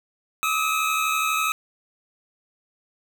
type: tone pair together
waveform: 25% pulse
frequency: 1213 / 1285.1 Hz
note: D#6 / E6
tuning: -44 / -44 cents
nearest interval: minor second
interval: 100 cents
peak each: -25 / -18 dBFS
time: 0.43-1.52 s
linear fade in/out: 0 ms
effects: none